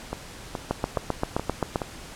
two click trains, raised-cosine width 1 ms, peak -9 / -14 dBFS, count 9 / 5, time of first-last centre 0.71-1.758 / 0.13-1.818 s, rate 7.63 / 2.37 Hz, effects pink hiss -42 dBFS RMS until 2.15 s + low-pass 10000 Hz 12 dB/octave

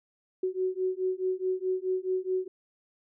sine beating tone pair, 370 / 374.7 Hz, F#4 / F#4, 0 / +22 cents, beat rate 4.7 Hz, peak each -30 dBFS, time 0.43-2.48 s, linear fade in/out 5 ms, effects none

